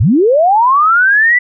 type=linear sweep; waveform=sine; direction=up; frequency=77.78 to 2000 Hz; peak=-6 dBFS; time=0-1.39 s; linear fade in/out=10 ms; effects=none